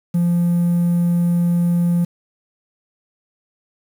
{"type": "tone", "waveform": "triangle", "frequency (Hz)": 173.1, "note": "F3", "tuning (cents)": -15, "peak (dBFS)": -11, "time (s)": [0.14, 2.05], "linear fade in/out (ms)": 10, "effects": ["tanh soft clip ceiling -8 dBFS", "7-bit"]}